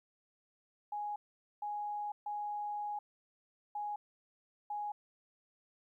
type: tone bursts at uneven times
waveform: sine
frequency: 830.6 Hz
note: G#5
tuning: in tune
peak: -36 dBFS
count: 5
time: 0.92-1.16 / 1.62-2.12 / 2.26-2.99 / 3.75-3.96 / 4.7-4.92 s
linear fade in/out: 5 ms
effects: 13-bit